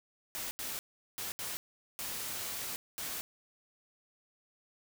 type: noise bursts at uneven times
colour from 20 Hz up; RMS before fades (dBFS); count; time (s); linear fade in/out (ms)
white; -39; 6; 0.35-0.51 / 0.59-0.79 / 1.18-1.32 / 1.39-1.57 / 1.99-2.76 / 2.98-3.21; 0
effects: none